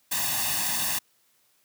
white noise with comb filter, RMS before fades -27 dBFS, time 0.11-0.99 s, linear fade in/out 10 ms, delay 1.1 ms, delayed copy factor +0.9, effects white hiss -66 dBFS RMS until 1.64 s + high-pass 100 Hz 12 dB/octave

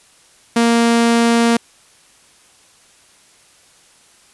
sawtooth tone, 233.1 Hz, A#3, in tune, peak -7 dBFS, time 0.56-1.57 s, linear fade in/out 5 ms, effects white hiss -50 dBFS RMS until 4.33 s + resampled to 24000 Hz

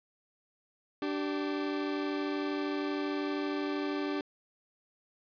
40% pulse tone pair together, 293.7 / 386.5 Hz, D4 / G4, 0 / -24 cents, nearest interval perfect fourth, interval 476 cents, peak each -32 / -35 dBFS, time 1.02-4.21 s, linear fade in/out 2 ms, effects resampled to 11025 Hz + 10-bit

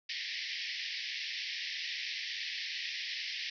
pink band-pass noise, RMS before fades -39 dBFS, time 0.09-3.5 s, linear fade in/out 5 ms, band 1800 to 5500 Hz, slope 96 dB/octave, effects none

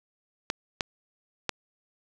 clicks, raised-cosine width 0.2 ms, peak -9 dBFS, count 3, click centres 0.501 / 0.808 / 1.493 s, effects none

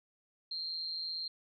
sine tone with amplitude modulation, 4186 Hz, C8, in tune, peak -33 dBFS, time 0.51-1.28 s, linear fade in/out 5 ms, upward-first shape sine, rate 163 Hz, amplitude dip 65%, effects none

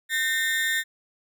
35% pulse tone with amplitude modulation, 1823 Hz, A#6, 39 cents flat, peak -18 dBFS, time 0.09-0.84 s, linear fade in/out 50 ms, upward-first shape sine, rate 282 Hz, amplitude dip 65%, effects none

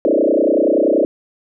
sine tone with frequency modulation, 440 Hz, A4, in tune, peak -11 dBFS, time 0.05-1.05 s, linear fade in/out 0 ms, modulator 30.5 Hz, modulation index 5.3, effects none

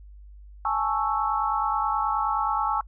sine chord, A major seventh, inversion third, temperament equal, 830.6 / 880 / 1108.7 / 1318.5 Hz, G#5 / A5 / C#6 / E6, 0 / 0 / 0 / 0 cents, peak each -28 dBFS, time 0.65-2.81 s, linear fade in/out 2 ms, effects noise-tail reverb RT60 0.1 s tail -25 dB re dry + added 50 Hz sine -43 dBFS peak until 2.87 s

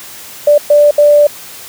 sine tone bursts at uneven times, 587.3 Hz, D5, in tune, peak -3 dBFS, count 3, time 0.47-0.58 / 0.7-0.91 / 0.98-1.27 s, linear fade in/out 5 ms, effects white hiss -31 dBFS RMS until 1.68 s + high-pass 60 Hz 12 dB/octave

